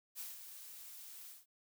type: noise with ADSR envelope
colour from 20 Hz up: blue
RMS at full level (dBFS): -44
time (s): 0.15-1.46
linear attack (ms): 42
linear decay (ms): 170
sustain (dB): -8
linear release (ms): 170
effects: none